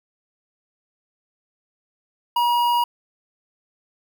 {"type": "tone with notch filter", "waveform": "square", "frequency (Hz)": 957, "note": "A#5", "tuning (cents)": 45, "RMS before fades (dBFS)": -19, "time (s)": [2.36, 2.84], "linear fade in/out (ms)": 5, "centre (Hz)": 7500, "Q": 0.52, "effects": []}